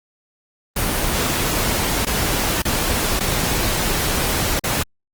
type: noise with dropouts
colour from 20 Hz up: pink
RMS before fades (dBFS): -20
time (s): 0.76-4.83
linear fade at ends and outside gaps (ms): 5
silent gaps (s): 2.051-2.067 / 2.621-2.651 / 3.195-3.205 / 4.595-4.638
effects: Opus 24 kbps